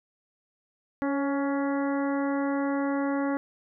harmonic tone with a mistuned harmonic, 280.1 Hz, C#4, 18 cents sharp, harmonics 1 / 2 / 3 / 4 / 5 / 6 / 7, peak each -26 / -32 / -36 / -38 / -40 / -42 / -43 dBFS, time 1.02-3.37 s, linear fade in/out 0 ms, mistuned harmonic 2, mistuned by -26 cents, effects none

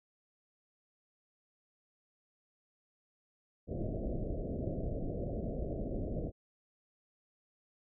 pink low-pass noise, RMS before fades -37 dBFS, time 3.67-6.32 s, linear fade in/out 50 ms, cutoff 670 Hz, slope 96 dB/octave, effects none

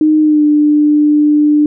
sine tone with pitch glide, 308.3 to 298 Hz, D#4 to D4, -16 to +25 cents, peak -6 dBFS, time 0.01-1.66 s, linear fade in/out 2 ms, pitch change -59 cents, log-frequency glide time 0.2-0.44 s, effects none

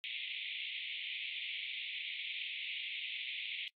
pink band-pass noise, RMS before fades -42 dBFS, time 0.04-3.68 s, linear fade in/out 0 ms, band 2100 to 3700 Hz, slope 96 dB/octave, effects noise-tail reverb RT60 0.1 s tail -25 dB re dry + AAC 48 kbps

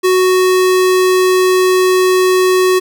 square tone, 370 Hz, F#4, in tune, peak -9 dBFS, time 0.03-2.8 s, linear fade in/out 20 ms, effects none

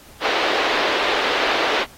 pink band-pass noise, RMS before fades -21 dBFS, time 0.2-1.86 s, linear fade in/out 50 ms, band 380 to 4000 Hz, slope 24 dB/octave, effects pink hiss -46 dBFS RMS until 1.97 s + AAC 48 kbps

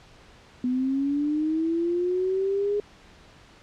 sine linear sweep, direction up, 246.9 to 415.3 Hz, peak -22 dBFS, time 0.64-2.8 s, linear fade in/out 2 ms, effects pink hiss -52 dBFS RMS until 3.62 s + low-pass 5000 Hz 12 dB/octave

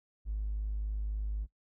triangle tone, 51.91 Hz, G#1, in tune, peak -28 dBFS, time 0.25-1.47 s, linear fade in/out 50 ms, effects noise-tail reverb RT60 0.1 s tail -21 dB re dry + tanh soft clip ceiling -29 dBFS

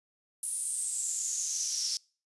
pink noise with high-pass filter sweep, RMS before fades -33 dBFS, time 0.43-1.97 s, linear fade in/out 0 ms, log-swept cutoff 9800 to 5200 Hz, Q 7.3, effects noise-tail reverb RT60 0.4 s tail -26 dB re dry + resampled to 24000 Hz

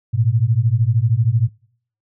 sine beating tone pair, 107.8 / 120.8 Hz, A2 / B2, -35 / -38 cents, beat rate 13 Hz, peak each -16 dBFS, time 0.13-1.49 s, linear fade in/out 20 ms, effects noise-tail reverb RT60 0.6 s tail -25 dB re dry

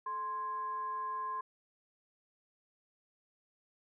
sine tone with frequency modulation, 1046.5 Hz, C6, in tune, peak -35 dBFS, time 0.06-1.41 s, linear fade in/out 5 ms, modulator 612 Hz, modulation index 0.25, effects none

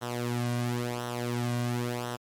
sawtooth tone with flanger, 120.9 Hz, B2, 36 cents flat, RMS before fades -31 dBFS, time 0.01-2.17 s, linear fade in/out 20 ms, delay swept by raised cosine 0.42 to 2.32 ms, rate 0.96 Hz, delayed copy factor -0.7, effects MP3 64 kbps

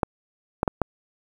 clicks, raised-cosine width 1 ms, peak -6 dBFS, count 4, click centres 0.032 / 0.631 / 0.678 / 0.817 s, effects 7-bit

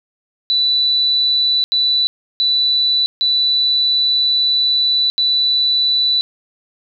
sine tone bursts at uneven times, 3971 Hz, B7, 9 cents sharp, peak -12 dBFS, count 5, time 0.5-1.64 / 1.72-2.07 / 2.4-3.06 / 3.21-5.1 / 5.18-6.21 s, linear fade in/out 0 ms, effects none

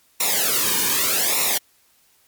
white noise with flanger, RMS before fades -20 dBFS, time 0.2-1.58 s, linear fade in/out 5 ms, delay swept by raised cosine 0.63 to 1.52 ms, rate 0.83 Hz, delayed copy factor -0.95, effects white hiss -59 dBFS RMS until 2.27 s + MP3 96 kbps

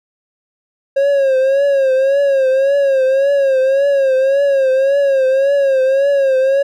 triangle tone with vibrato, 543 Hz, C#5, 36 cents flat, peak -8 dBFS, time 0.96-6.63 s, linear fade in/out 10 ms, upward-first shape triangle, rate 1.8 Hz, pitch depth 83 cents each way, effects none

